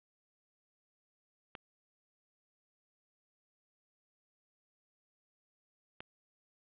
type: clicks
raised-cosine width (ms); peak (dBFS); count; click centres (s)
0.3; -27; 2; 1.552 / 6.005
effects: resampled to 8000 Hz + 10-bit